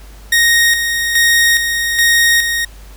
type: tone with tremolo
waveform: sawtooth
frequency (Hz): 1864.7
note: A#6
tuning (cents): 0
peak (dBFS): -5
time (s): 0.32-2.65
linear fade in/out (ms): 5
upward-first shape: square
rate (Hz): 1.2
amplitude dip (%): 50
effects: added 50 Hz sine -34 dBFS peak until 2.96 s + pink hiss -43 dBFS RMS until 2.96 s